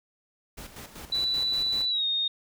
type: noise with tremolo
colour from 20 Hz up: pink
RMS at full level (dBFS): -42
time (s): 0.57-1.86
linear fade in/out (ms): 10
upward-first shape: square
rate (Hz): 5.2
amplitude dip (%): 60
type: click train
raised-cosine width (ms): 1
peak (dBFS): -33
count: 6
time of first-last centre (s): 1.1-1.807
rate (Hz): 7.07
type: tone with pitch glide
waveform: sine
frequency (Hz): 3965 to 3699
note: B7 to A#7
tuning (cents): +6 to -14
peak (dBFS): -24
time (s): 1.12-2.28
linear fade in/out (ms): 5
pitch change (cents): -120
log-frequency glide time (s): 1.89-2.05
effects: none